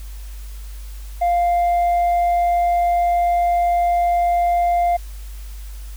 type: tone with tanh clipping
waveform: sine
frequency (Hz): 698.5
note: F5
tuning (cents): 0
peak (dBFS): -15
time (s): 1.21-4.97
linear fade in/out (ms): 10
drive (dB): 2
effects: added 50 Hz sine -30 dBFS peak until 5.96 s + white hiss -46 dBFS RMS until 5.96 s